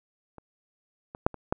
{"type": "clicks", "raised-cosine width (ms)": 1, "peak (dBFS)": [-30, -25, -6, -26, -11], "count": 5, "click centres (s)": [0.383, 1.149, 1.265, 1.343, 1.525], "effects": []}